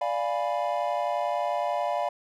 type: chord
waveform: triangle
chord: D diminished seventh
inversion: none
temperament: equal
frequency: 587.3 / 698.5 / 830.6 / 987.8 Hz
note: D5 / F5 / Ab5 / Cb6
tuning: 0 / 0 / 0 / 0 cents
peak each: -28 / -27 / -31 / -31 dBFS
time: 0.01-2.09 s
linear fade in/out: 5 ms
effects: none